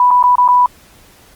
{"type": "tone with dropouts", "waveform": "sine", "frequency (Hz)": 987.8, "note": "B5", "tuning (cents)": 0, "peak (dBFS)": -6, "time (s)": [0, 0.66], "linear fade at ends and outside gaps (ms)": 2, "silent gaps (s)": [[0.107, 0.111], [0.228, 0.238], [0.355, 0.382], [0.479, 0.486]], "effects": ["pink hiss -45 dBFS RMS until 1.35 s", "Opus 32 kbps"]}